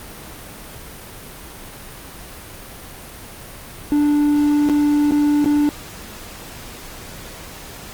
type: tone with dropouts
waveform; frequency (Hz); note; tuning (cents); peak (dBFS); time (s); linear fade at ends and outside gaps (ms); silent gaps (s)
triangle; 293.7; D4; 0; -11; 3.92-5.69; 0; 4.689-4.697 / 5.11-5.12 / 5.444-5.459
effects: pink hiss -36 dBFS RMS until 7.93 s + Opus 32 kbps